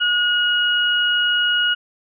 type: tone pair together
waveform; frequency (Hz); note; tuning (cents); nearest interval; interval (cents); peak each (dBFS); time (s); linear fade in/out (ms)
sine; 1446.5 / 2893; F#6 / F#7; -40 / -40; octave; 1200; -18; 0-1.75; 20
effects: none